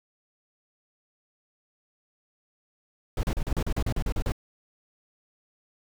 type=noise bursts; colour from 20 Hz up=brown; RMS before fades=-26 dBFS; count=12; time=3.17-4.321 s; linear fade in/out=2 ms; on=62 ms; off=37 ms; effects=none